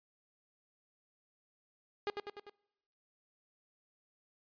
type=tone with echo; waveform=sawtooth; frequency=408.8 Hz; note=G#4; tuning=27 cents flat; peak=-29 dBFS; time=2.07-2.1 s; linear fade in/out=0 ms; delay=99 ms; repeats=4; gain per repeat=-4 dB; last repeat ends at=2.496 s; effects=noise-tail reverb RT60 0.9 s tail -24 dB re dry + resampled to 11025 Hz